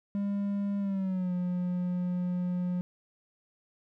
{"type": "tone with pitch glide", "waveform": "triangle", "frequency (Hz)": [201, 179.07], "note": ["G3", "F3"], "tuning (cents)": [44, 44], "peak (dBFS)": -26, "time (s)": [0.15, 2.81], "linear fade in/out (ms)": 0, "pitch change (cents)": -200, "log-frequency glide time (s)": [0.79, 1.32], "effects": []}